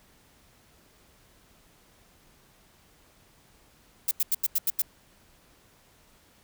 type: noise bursts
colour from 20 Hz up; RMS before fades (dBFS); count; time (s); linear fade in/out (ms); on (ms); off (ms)
violet; -24; 7; 4.08-4.82; 5; 32; 86
effects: pink hiss -60 dBFS RMS until 6.43 s